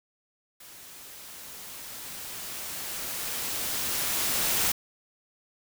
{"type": "noise with level ramp", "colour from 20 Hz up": "white", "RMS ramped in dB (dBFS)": [-48, -25], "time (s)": [0.6, 4.72], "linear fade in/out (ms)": 5, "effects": []}